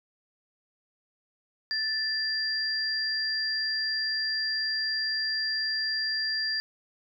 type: tone pair together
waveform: sine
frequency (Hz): 1761 / 4761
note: A6 / D8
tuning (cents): +1 / +23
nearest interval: octave + perfect fourth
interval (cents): 1722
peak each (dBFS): -31 / -28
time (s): 1.71-6.6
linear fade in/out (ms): 0
effects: none